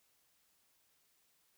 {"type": "silence", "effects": ["white hiss -74 dBFS RMS until 1.57 s"]}